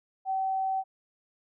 sine tone, 766 Hz, G5, 40 cents flat, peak -26 dBFS, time 0.25-0.84 s, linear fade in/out 50 ms, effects none

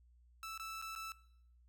sawtooth tone with dropouts, 1318.5 Hz, E6, in tune, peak -40 dBFS, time 0.43-1.12 s, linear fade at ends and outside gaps 1 ms, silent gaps 0.577-0.597 / 0.816-0.823 / 0.952-0.96 s, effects noise-tail reverb RT60 0.7 s tail -19 dB re dry + added 60 Hz sine -63 dBFS peak until 1.68 s

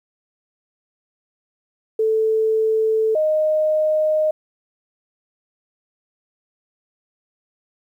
sine tone pair in turn, 440 / 618.7 Hz, A4 / D#5, 0 / -10 cents, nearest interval tritone, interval 590 cents, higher second, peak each -15 dBFS, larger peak neither, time 1.99-3.15 / 3.15-4.31 s, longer neither, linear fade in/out 5 ms, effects 9-bit

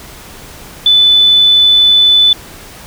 sine tone, 3496 Hz, A7, 12 cents flat, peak -4 dBFS, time 0.86-2.33 s, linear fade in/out 2 ms, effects pink hiss -33 dBFS RMS until 2.86 s

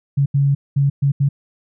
sine tone bursts at uneven times, 139.9 Hz, C#3, 16 cents sharp, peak -12 dBFS, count 5, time 0.17-0.26 / 0.34-0.55 / 0.76-0.9 / 1.02-1.12 / 1.2-1.29 s, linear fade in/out 10 ms, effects none

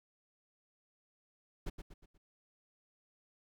brown noise with echo, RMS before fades -38 dBFS, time 1.66-1.7 s, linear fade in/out 10 ms, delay 120 ms, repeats 4, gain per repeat -7 dB, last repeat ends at 2.18 s, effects none

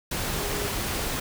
sine tone in noise, 410 Hz, G#4, 22 cents flat, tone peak -33 dBFS, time 0.38-0.68 s, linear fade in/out 5 ms, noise pink, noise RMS -29 dBFS, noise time 0.11-1.2 s, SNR -7 dB, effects none

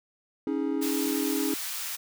triangle chord, C# suspended second, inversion none, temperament equal with one note detuned, 277.2 / 316.7 / 415.3 Hz, C#4 / D#4 / G#4, 0 / +31 / 0 cents, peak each -27 / -28 / -31 dBFS, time 0.47-1.54 s, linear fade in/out 2 ms
white high-pass noise, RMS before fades -34 dBFS, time 0.81-1.97 s, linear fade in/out 20 ms, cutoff 1100 Hz, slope 12 dB/octave
effects none

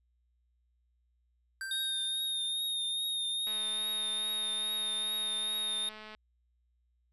square tone with exponential decay, 1568 Hz, G6, in tune, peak -36 dBFS, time 1.61-2.72 s, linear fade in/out 1 ms, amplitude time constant 240 ms
square tone with vibrato, 3692 Hz, A#7, 17 cents flat, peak -32 dBFS, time 1.71-5.89 s, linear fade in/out 2 ms, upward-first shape triangle, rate 2.4 Hz, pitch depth 36 cents each way
click train, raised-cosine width 0.3 ms, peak -32 dBFS, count 577, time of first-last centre 3.47-6.149 s, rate 215 Hz
effects added 60 Hz sine -70 dBFS peak until 7.12 s + resampled to 32000 Hz

